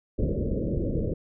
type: low-pass noise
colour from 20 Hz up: pink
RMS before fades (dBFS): -27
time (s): 0.18-1.14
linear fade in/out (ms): 10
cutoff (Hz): 580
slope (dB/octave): 96
effects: none